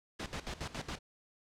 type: noise with tremolo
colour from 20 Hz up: pink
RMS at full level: -39 dBFS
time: 0.19-0.99 s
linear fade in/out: 10 ms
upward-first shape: square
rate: 7.2 Hz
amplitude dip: 80%
effects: low-pass 6000 Hz 12 dB/octave